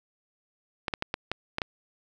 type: clicks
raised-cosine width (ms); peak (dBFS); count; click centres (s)
0.3; -12; 7; 0.882 / 0.938 / 1.024 / 1.141 / 1.316 / 1.584 / 1.618
effects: none